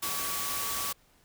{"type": "tone in noise", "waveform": "sine", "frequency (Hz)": 1137, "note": "C#6", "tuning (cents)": 44, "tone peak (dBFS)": -38, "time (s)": [0.02, 0.93], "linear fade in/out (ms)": 10, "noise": "white", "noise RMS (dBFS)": -33, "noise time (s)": [0.02, 0.93], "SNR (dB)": -8, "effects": ["pink hiss -64 dBFS RMS until 1.24 s"]}